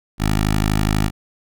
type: tone with notch filter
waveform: 10% pulse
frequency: 52.2 Hz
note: G#1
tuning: 10 cents sharp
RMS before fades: -18 dBFS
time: 0.18-1.11 s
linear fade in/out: 50 ms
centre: 480 Hz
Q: 1.1
effects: none